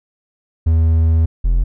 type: tone pair in turn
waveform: triangle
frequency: 81.1 / 42.63 Hz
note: E2 / F1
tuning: -28 / -41 cents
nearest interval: major seventh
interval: 1113 cents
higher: first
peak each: -8 / -9 dBFS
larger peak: first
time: 0.66-1.26 / 1.44-1.64 s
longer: first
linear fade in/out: 10 ms
effects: none